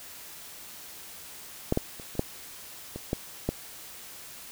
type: clicks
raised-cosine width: 2 ms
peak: -10 / -11 / -30 / -29 / -11 / -22 / -13 / -12 dBFS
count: 8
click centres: 1.724 / 1.774 / 1.998 / 2.153 / 2.194 / 2.96 / 3.131 / 3.49 s
effects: white hiss -45 dBFS RMS until 4.51 s